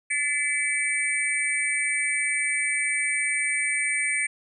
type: tone cluster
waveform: sine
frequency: 1752 / 2037 / 2298 / 8620 Hz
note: A6 / C7 / D7 / C#9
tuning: -8 / -47 / -38 / -49 cents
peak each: -33 / -28 / -26 / -29 dBFS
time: 0.1-4.27 s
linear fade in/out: 10 ms
effects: none